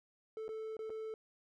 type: tone with dropouts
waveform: triangle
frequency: 439.4 Hz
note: A4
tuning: 2 cents flat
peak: -38 dBFS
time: 0.37-1.14 s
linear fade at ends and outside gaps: 1 ms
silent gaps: 0.481-0.49 / 0.768-0.791 / 0.896-0.902 s
effects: none